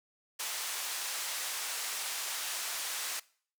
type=band-pass noise; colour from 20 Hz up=white; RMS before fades=-37 dBFS; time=0.39-3.2 s; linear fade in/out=10 ms; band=740 to 10000 Hz; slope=12 dB/octave; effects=noise-tail reverb RT60 0.5 s tail -22 dB re dry